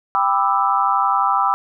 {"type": "chord", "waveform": "sine", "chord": "E minor seventh", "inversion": "first", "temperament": "just", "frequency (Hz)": [791.1, 988.9, 1186.7, 1318.5], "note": ["G5", "B5", "D6", "E6"], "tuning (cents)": [16, 2, 18, 0], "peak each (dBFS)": -20, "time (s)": [0.15, 1.54], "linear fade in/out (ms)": 0, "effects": []}